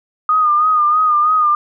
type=tone with vibrato; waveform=sine; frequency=1227 Hz; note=D#6; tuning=25 cents flat; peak=-10 dBFS; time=0.29-1.55 s; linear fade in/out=2 ms; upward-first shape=sine; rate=3.1 Hz; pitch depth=50 cents each way; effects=none